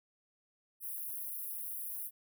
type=high-pass noise; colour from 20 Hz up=white; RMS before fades=-41 dBFS; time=0.8-2.11 s; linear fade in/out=50 ms; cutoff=10000 Hz; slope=96 dB/octave; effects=none